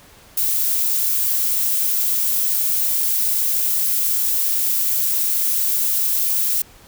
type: noise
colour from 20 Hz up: violet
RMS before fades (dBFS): -19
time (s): 0.37-6.62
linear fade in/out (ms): 5
effects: pink hiss -47 dBFS RMS until 6.87 s